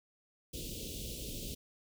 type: band-stop noise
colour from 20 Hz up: pink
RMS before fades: -42 dBFS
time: 0.53-1.55 s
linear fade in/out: 10 ms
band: 530 to 2800 Hz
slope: 48 dB/octave
effects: none